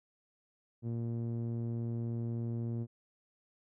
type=tone with low-pass filter; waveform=sawtooth; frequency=116.54 Hz; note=A#2; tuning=in tune; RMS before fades=-36 dBFS; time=0.82-2.87 s; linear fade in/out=50 ms; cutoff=310 Hz; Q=0.99; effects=none